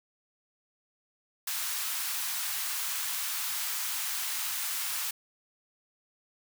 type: high-pass noise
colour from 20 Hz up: white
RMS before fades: -33 dBFS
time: 1.47-5.11 s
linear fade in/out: 5 ms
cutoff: 900 Hz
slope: 24 dB/octave
effects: none